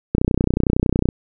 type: click train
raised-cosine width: 3 ms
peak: -3 dBFS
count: 30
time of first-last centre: 0.15-1.089 s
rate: 30.9 Hz
effects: none